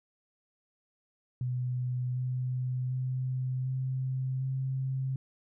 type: tone with pitch steps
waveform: sine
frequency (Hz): 125.2 / 126.95 / 128.72 / 130.52 / 132.34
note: B2 / B2 / C3 / C3 / C3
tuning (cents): +24 / +48 / -28 / -4 / +20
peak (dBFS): -29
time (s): 1.41-5.16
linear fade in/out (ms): 2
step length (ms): 750
effects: none